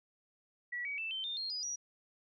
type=tone with pitch steps; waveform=sine; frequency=1940 / 2267 / 2650 / 3097 / 3620 / 4231 / 4945 / 5780 Hz; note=B6 / C#7 / E7 / G7 / A7 / C8 / D#8 / F#8; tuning=-31 / +38 / +9 / -22 / +48 / +19 / -12 / -41 cents; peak=-36 dBFS; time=0.72-1.76 s; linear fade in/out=10 ms; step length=130 ms; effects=none